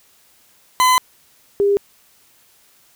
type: tone pair in turn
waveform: 40% pulse / sine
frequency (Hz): 1014 / 402.4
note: B5 / G4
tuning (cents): +45 / +45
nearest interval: octave + major third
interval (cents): 1600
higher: first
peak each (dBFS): -10 / -12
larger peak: first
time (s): 0.8-0.98 / 1.6-1.77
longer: first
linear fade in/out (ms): 0
effects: white hiss -54 dBFS RMS until 2.95 s